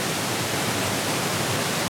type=high-pass noise; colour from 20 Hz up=pink; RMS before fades=-25 dBFS; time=0-1.88 s; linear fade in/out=0 ms; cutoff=100 Hz; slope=48 dB/octave; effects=low-pass 11000 Hz 12 dB/octave + AAC 64 kbps